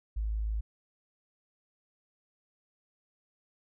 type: tone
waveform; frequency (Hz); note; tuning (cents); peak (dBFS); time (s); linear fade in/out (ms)
sine; 53.6; A1; -45; -29; 0.16-0.61; 10
effects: none